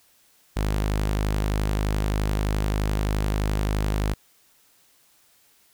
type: tone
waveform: sawtooth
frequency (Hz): 51.6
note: G#1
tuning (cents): -10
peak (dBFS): -18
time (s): 0.56-4.14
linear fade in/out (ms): 10
effects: white hiss -60 dBFS RMS until 5.73 s